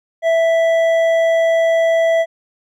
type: tone with hard clipping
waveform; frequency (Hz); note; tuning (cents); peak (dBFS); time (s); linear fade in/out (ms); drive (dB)
sine; 659.3; E5; 0; -13; 0.22-2.26; 50; 7
effects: none